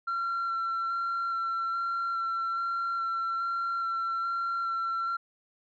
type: tone with vibrato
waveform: sine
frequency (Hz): 1361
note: F6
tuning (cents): -45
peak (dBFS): -26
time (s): 0.07-5.17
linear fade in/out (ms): 10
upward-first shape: square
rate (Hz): 1.2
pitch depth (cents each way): 10
effects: tanh soft clip ceiling -26 dBFS